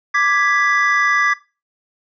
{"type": "chord", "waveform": "triangle", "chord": "G# diminished", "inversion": "second", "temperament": "equal", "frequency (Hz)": [1174.7, 1661.2, 1975.5], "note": ["D6", "G#6", "B6"], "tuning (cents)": [0, 0, 0], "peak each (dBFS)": -16, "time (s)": [0.14, 1.34], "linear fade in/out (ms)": 10, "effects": ["noise-tail reverb RT60 0.3 s tail -19 dB re dry", "resampled to 16000 Hz"]}